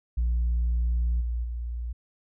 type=tone with level steps; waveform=sine; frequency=59.1 Hz; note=A#1; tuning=24 cents sharp; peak=-20 / -25 / -29 dBFS; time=0.17-1.93 s; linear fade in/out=10 ms; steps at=1.2 / 1.43 s; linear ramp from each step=20 ms; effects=tanh soft clip ceiling -20 dBFS